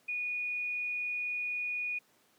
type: tone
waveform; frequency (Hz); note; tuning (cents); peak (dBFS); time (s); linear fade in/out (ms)
sine; 2459; D#7; -21; -32; 0.08-1.99; 10
effects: pink hiss -67 dBFS RMS until 2.38 s + high-pass 200 Hz 12 dB/octave